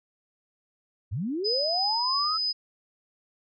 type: linear sweep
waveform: sine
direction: up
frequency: 78.7 to 1318.5 Hz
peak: -27 dBFS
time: 1.11-2.38 s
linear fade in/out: 20 ms
type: tone with tremolo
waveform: sine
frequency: 5010 Hz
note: D#8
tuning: 11 cents sharp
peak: -24 dBFS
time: 1.44-2.53 s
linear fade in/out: 20 ms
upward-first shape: triangle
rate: 3.1 Hz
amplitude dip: 25%
effects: none